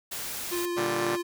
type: noise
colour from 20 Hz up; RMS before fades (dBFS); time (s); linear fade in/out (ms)
white; -35; 0.11-0.66; 10
type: tone with vibrato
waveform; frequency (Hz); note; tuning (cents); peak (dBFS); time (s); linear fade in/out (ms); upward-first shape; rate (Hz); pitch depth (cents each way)
square; 349.2; F4; 0; -29; 0.51-1.23; 20; sine; 8.3; 10
type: chord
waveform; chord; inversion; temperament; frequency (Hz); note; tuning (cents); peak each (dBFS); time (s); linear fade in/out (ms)
5% pulse; G minor; first; just; 117.6 / 147 / 196; Bb2 / D3 / G3; +16 / +2 / 0; -23; 0.76-1.17; 20
effects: none